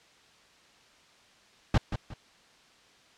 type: noise with echo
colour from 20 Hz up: brown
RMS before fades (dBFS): -21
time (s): 1.74-1.78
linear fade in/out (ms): 5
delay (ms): 180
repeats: 2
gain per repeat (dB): -10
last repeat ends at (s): 2.14
effects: white hiss -59 dBFS RMS until 3.17 s + low-pass 5000 Hz 12 dB/octave